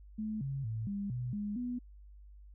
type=tone with pitch steps; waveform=sine; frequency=215.9 / 136.7 / 111.3 / 200.8 / 123.6 / 206.6 / 245.7 Hz; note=A3 / C#3 / A2 / G3 / B2 / G#3 / B3; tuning=-33 / -24 / +20 / +42 / +2 / -9 / -9 cents; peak=-34 dBFS; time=0.18-1.79 s; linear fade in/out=10 ms; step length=230 ms; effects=added 50 Hz sine -51 dBFS peak until 2.54 s